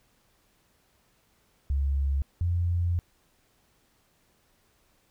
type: tone pair in turn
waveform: sine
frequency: 69.2 / 86.99 Hz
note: C#2 / F2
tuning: -2 / -6 cents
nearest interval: major third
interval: 396 cents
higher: second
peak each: -23 / -23 dBFS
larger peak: neither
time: 1.7-2.22 / 2.41-2.99 s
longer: second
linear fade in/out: 0 ms
effects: pink hiss -67 dBFS RMS until 5.1 s